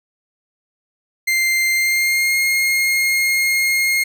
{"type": "tone with pitch glide", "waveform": "40% pulse", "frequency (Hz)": [2093, 2139], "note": ["C7", "C7"], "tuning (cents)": [0, 38], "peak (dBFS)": -14, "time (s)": [1.27, 4.04], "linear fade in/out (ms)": 10, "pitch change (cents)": 38, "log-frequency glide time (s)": [1.72, 2.38], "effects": []}